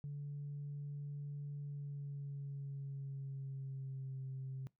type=tone with pitch glide; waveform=sine; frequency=144 to 132.81 Hz; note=D3 to C3; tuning=-34 to +26 cents; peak=-40 dBFS; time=0.04-4.67 s; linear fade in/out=0 ms; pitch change=-140 cents; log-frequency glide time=1.59-4.22 s; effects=noise-tail reverb RT60 0.2 s tail -23 dB re dry + tanh soft clip ceiling -38 dBFS